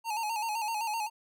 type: tone with vibrato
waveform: square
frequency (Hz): 880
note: A5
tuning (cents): 0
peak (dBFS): -31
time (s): 0.04-1.1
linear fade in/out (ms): 50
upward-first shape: square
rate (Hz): 7.8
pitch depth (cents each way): 69
effects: none